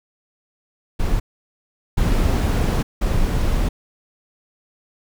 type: noise bursts at uneven times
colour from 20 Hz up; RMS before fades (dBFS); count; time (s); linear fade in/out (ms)
brown; -18; 3; 0.99-1.2 / 1.97-2.83 / 3.01-3.69; 10
effects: none